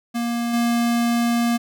square tone with level steps, 235.8 Hz, A#3, 20 cents sharp, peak -22 / -18 dBFS, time 0.14-1.58 s, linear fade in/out 20 ms, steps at 0.53 s, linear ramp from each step 10 ms, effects none

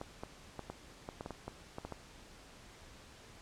clicks, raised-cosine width 1 ms, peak -27 dBFS, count 12, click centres 0.014 / 0.235 / 0.593 / 0.7 / 1.089 / 1.209 / 1.261 / 1.307 / 1.48 / 1.784 / 1.85 / 1.923 s, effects pink hiss -56 dBFS RMS until 3.41 s + low-pass 8000 Hz 12 dB/octave

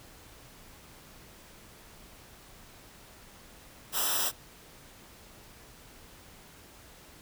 white noise with comb filter, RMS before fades -29 dBFS, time 3.92-4.32 s, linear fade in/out 50 ms, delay 0.45 ms, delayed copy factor -1, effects pink hiss -53 dBFS RMS until 7.21 s

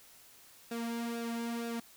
sawtooth tone with flanger, 233.1 Hz, A#3, in tune, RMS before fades -37 dBFS, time 0.71-1.8 s, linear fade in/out 5 ms, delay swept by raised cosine 0.95 to 2.75 ms, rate 2.1 Hz, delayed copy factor -0.65, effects white hiss -58 dBFS RMS until 1.96 s

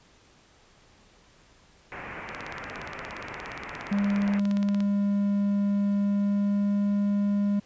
white low-pass noise, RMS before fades -39 dBFS, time 1.92-4.39 s, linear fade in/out 0 ms, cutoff 2400 Hz, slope 48 dB/octave
click train, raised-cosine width 0.2 ms, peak -21 dBFS, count 44, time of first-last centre 2.29-4.805 s, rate 17.1 Hz
triangle tone with pitch glide, 201.7 to 202.9 Hz, G3 to G#3, +50 to -40 cents, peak -20 dBFS, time 3.91-7.6 s, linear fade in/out 10 ms, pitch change +10 cents, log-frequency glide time 5.99-6.87 s
effects pink hiss -58 dBFS RMS until 7.65 s + resampled to 16000 Hz

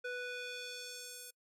square tone with band-pass filter sweep, 493.9 Hz, B4, in tune, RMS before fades -44 dBFS, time 0.04-1.31 s, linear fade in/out 10 ms, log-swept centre 1400 to 11000 Hz, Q 1.1, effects noise-tail reverb RT60 0.1 s tail -25 dB re dry

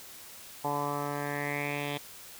10% pulse tone with low-pass filter sweep, 144.4 Hz, D3, 29 cents flat, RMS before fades -33 dBFS, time 0.64-1.98 s, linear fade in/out 10 ms, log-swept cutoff 900 to 3200 Hz, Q 5.1, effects white hiss -48 dBFS RMS until 2.39 s

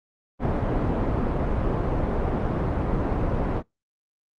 pink low-pass noise, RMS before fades -24 dBFS, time 0.39-3.63 s, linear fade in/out 50 ms, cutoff 840 Hz, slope 12 dB/octave, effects noise-tail reverb RT60 0.2 s tail -26 dB re dry + Opus 32 kbps

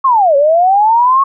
sine linear two-way sweep, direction down then up, 1108.7 to 546 to 1108.7 Hz, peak -6 dBFS, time 0.04-1.24 s, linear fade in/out 10 ms, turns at 0.36 s, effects none

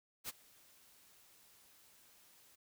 white noise with ADSR envelope, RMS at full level -41 dBFS, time 0.24-2.56 s, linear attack 48 ms, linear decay 25 ms, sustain -24 dB, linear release 12 ms, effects none

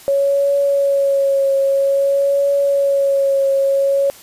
sine tone with vibrato, 554.4 Hz, C#5, in tune, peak -12 dBFS, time 0.08-4.1 s, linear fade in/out 0 ms, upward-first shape triangle, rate 0.51 Hz, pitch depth 27 cents each way, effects white hiss -41 dBFS RMS until 4.22 s + resampled to 32000 Hz

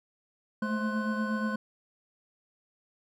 triangle tone cluster, 215.4 / 223.8 / 524 / 1051 / 1495 Hz, A3 / A3 / C5 / C6 / F#6, -37 / +30 / +2 / +7 / +17 cents, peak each -28 / -35 / -37 / -36 / -35 dBFS, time 0.62-1.56 s, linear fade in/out 5 ms, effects none

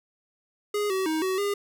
square tone with pitch steps, 414.5 / 379.6 / 315.7 / 376.3 / 405.2 Hz, G#4 / F#4 / D#4 / F#4 / G#4, -3 / +44 / +25 / +29 / -43 cents, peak -25 dBFS, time 0.74-1.54 s, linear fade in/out 5 ms, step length 160 ms, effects none

